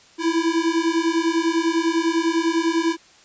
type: beating tone pair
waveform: square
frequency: 325.8 / 335.8 Hz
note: E4 / E4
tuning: -20 / +32 cents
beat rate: 10 Hz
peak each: -22 dBFS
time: 0.18-2.97 s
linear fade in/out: 50 ms
effects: white hiss -51 dBFS RMS until 3.24 s + resampled to 16000 Hz